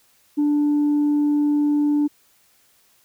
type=tone; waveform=sine; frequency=293.7 Hz; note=D4; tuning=in tune; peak=-14 dBFS; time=0.37-2.08 s; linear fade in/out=20 ms; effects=tanh soft clip ceiling -14 dBFS + white hiss -59 dBFS RMS until 3.04 s